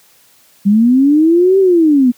sine linear two-way sweep, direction up then down, 194.1 to 392 to 237.1 Hz, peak -6 dBFS, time 0.65-2.12 s, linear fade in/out 20 ms, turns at 1.59 s, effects white hiss -49 dBFS RMS until 2.17 s + high-pass 80 Hz 12 dB/octave

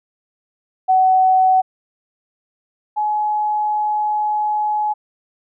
sine tone pair in turn, 751 / 845.6 Hz, F#5 / G#5, +26 / +31 cents, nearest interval major second, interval 205 cents, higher second, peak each -10 / -16 dBFS, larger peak first, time 0.88-1.62 / 2.96-4.94 s, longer second, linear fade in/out 20 ms, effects none

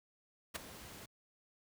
pink noise with ADSR envelope, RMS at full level -36 dBFS, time 0.54-1.06 s, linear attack 19 ms, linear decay 10 ms, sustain -15 dB, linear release 9 ms, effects high-pass 60 Hz 12 dB/octave

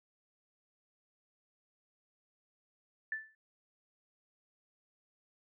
sine tone with exponential decay, 1759 Hz, A6, 1 cent flat, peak -31 dBFS, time 3.12-3.35 s, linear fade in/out 2 ms, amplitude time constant 50 ms, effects none

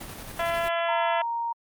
pink noise with tremolo, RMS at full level -38 dBFS, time 0-0.69 s, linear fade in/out 10 ms, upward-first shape square, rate 11 Hz, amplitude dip 30%
harmonic tone, 337.6 Hz, E4, 41 cents sharp, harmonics 2 / 3 / 4 / 5 / 6 / 7 / 8 / 9 / 10, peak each -26 / -32 / -33 / -34 / -36 / -40 / -39 / -40 / -42 dBFS, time 0.39-1.22 s, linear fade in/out 5 ms
sine tone, 932.3 Hz, A#5, in tune, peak -26 dBFS, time 0.88-1.53 s, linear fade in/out 10 ms
effects Opus 32 kbps

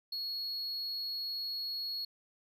triangle tone, 4333 Hz, C#8, 40 cents flat, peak -34 dBFS, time 0.12-2.05 s, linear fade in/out 5 ms, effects none

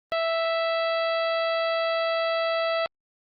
harmonic tone, 659.3 Hz, E5, in tune, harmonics 1 / 2 / 3 / 4 / 5 / 6 / 7, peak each -24 / -30 / -34 / -36 / -38 / -40 / -41 dBFS, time 0.12-2.86 s, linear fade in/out 0 ms, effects Opus 24 kbps

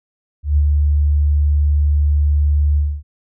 sine tone with ADSR envelope, 73.42 Hz, D2, in tune, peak -9 dBFS, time 0.43-3.03 s, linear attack 140 ms, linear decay 53 ms, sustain -2 dB, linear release 260 ms, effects none

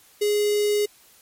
square tone with notch filter, 415.3 Hz, G#4, in tune, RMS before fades -21 dBFS, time 0.21-0.86 s, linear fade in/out 10 ms, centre 1200 Hz, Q 0.59, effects white hiss -54 dBFS RMS until 1.21 s + MP3 64 kbps

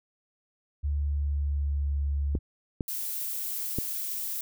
sine tone with pitch glide, 72.4 to 70.99 Hz, D2 to C#2, -24 to +42 cents, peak -25 dBFS, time 0.83-2.39 s, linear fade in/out 20 ms, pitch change -34 cents, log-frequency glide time 0.93-1.98 s
clicks, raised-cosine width 3 ms, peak -16 dBFS, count 3, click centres 2.352 / 2.808 / 3.786 s
violet noise, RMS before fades -33 dBFS, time 2.88-4.41 s, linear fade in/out 2 ms
effects none

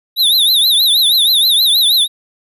square tone with vibrato, 3765 Hz, A#7, 16 cents sharp, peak -9 dBFS, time 0.16-2.08 s, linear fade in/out 50 ms, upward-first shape triangle, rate 6.3 Hz, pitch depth 180 cents each way, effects none

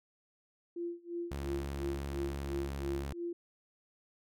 sine tone with tremolo, 344.2 Hz, F4, 25 cents flat, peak -34 dBFS, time 0.76-3.33 s, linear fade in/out 5 ms, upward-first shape sine, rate 2.9 Hz, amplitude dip 95%
sawtooth tone with pitch glide, 70 to 69.36 Hz, C#2 to C#2, +18 to +2 cents, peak -33 dBFS, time 1.31-3.13 s, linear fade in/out 5 ms, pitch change -16 cents, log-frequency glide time 2.38-2.81 s
effects none

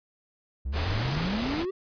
triangle exponential sweep, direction up, 61.74 to 395.3 Hz, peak -26 dBFS, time 0.65-1.71 s, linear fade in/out 10 ms
pink noise, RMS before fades -31 dBFS, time 0.72-1.66 s, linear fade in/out 50 ms
effects resampled to 11025 Hz

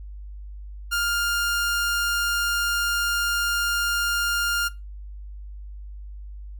sawtooth tone, 1405 Hz, F6, 10 cents sharp, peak -18 dBFS, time 0.91-4.69 s, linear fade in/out 20 ms, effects noise-tail reverb RT60 0.2 s tail -18 dB re dry + added 50 Hz sine -35 dBFS peak until 6.59 s

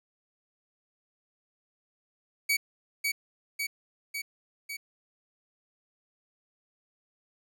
sawtooth tone with echo, 2265 Hz, C#7, 37 cents sharp, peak -20 dBFS, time 2.49-2.57 s, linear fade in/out 10 ms, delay 550 ms, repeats 4, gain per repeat -3 dB, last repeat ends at 4.77 s, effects none

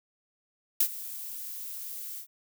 violet noise with ADSR envelope, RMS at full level -21 dBFS, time 0.8-2.27 s, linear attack 6 ms, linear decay 70 ms, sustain -18 dB, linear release 89 ms, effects none

